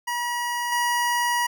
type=tone with level steps; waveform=25% pulse; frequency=962 Hz; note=B5; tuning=46 cents flat; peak=-21 / -17 dBFS; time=0.07-1.47 s; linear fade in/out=10 ms; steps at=0.72 s; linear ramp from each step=2 ms; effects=none